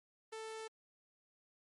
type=tone; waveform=sawtooth; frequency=441.9 Hz; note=A4; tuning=7 cents sharp; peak=-40 dBFS; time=0.32-0.68 s; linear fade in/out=10 ms; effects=MP3 48 kbps